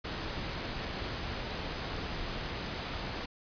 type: noise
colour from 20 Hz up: pink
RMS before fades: -37 dBFS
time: 0.04-3.26 s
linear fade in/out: 10 ms
effects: resampled to 11025 Hz